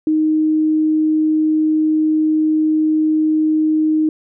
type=tone; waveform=sine; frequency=311.1 Hz; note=D#4; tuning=in tune; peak=-12 dBFS; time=0.07-4.09 s; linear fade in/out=2 ms; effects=none